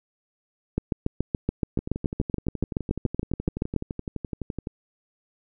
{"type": "two click trains", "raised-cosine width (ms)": 3, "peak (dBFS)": [-17, -10], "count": [35, 22], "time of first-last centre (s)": [[1.79, 4.671], [0.78, 3.763]], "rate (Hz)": [11.8, 7.04], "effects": []}